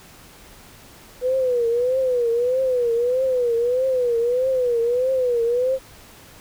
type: tone with vibrato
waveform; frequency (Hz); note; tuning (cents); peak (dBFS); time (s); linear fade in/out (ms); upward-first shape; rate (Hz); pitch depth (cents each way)
sine; 493.9; B4; 0; -17; 1.21-5.79; 50; triangle; 1.6; 130
effects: pink hiss -46 dBFS RMS until 6.4 s

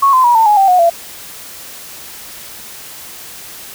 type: tone with pitch steps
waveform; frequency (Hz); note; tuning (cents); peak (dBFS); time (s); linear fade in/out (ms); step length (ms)
sine; 1103 / 1029.1 / 960.2 / 895.9 / 835.9 / 779.9 / 727.7 / 679; C#6 / C6 / B5 / A5 / G#5 / G5 / F#5 / F5; -9 / -29 / -49 / +31 / +11 / -9 / -29 / -49; -6; 0.02-0.9; 10; 110
effects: white hiss -32 dBFS RMS until 3.74 s

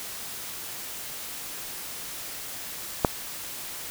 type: click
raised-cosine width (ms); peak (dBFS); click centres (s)
1; -3; 3.048
effects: white hiss -37 dBFS RMS until 3.9 s

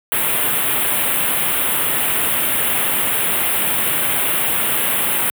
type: band-stop noise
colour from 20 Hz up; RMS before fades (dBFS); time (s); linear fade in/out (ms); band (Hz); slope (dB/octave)
white; -18; 0.12-5.3; 0; 3400 to 9000; 48
effects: high-pass 100 Hz 12 dB/octave

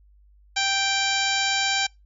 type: harmonic tone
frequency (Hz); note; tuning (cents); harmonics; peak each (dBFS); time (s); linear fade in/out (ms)
784; G5; 0; 1 / 2 / 3 / 4 / 5 / 6 / 7 / 8 / 9; -28 / -28 / -28 / -29 / -29 / -32 / -33 / -37 / -32; 0.56-1.87; 10
effects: noise-tail reverb RT60 0.2 s tail -25 dB re dry + added 50 Hz sine -52 dBFS peak until 2.05 s

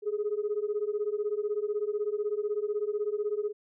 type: beating tone pair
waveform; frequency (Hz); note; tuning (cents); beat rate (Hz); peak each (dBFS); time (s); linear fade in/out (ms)
sine; 410 / 426; G#4 / G#4; -22 / +44; 16; -30; 0.02-3.53; 50
effects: tanh soft clip ceiling -22 dBFS

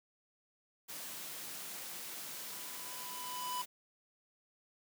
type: high-pass noise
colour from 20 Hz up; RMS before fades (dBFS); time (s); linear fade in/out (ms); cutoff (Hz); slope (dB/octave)
white; -45; 0.88-3.66; 20; 130; 96
type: tone with exponential growth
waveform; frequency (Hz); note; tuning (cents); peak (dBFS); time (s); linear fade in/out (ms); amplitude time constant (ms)
square; 995; B5; +13; -36; 1.96-3.62; 5; 360
effects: none

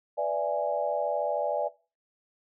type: chord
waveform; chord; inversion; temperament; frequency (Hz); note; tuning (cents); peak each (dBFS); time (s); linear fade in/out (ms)
sine; E dominant seventh; second; equal with one note detuned; 493.9 / 587.3 / 666.5 / 830.6; B4 / D5 / E5 / G#5; 0 / 0 / +19 / 0; -34 / -28 / -32 / -32; 0.17-1.69; 20
effects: noise-tail reverb RT60 0.3 s tail -18 dB re dry

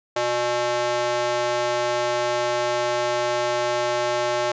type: tone with high-pass filter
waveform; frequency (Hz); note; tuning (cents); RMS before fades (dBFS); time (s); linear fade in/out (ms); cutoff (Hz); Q
square; 121.1; B2; -34; -23; 0.16-4.52; 5; 560; 1.8
effects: resampled to 16000 Hz

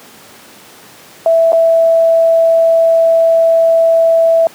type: tone with dropouts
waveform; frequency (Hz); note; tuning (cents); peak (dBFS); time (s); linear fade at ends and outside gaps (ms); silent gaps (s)
sine; 659.3; E5; 0; -6; 1.26-4.47; 1; 1.521-1.53
effects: pink hiss -38 dBFS RMS until 4.54 s + high-pass 200 Hz 12 dB/octave

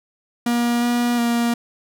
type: tone with pitch steps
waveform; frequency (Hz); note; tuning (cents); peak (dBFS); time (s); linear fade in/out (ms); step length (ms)
45% pulse; 238.3 / 240.6 / 235.9; A#3 / B3 / A#3; +38 / -45 / +21; -17; 0.46-1.54; 5; 360
effects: none

